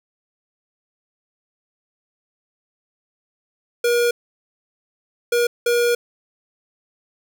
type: tone bursts at uneven times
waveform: square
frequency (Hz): 477.7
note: A#4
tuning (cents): +42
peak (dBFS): -16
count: 3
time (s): 3.84-4.11 / 5.32-5.47 / 5.66-5.95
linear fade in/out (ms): 5
effects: none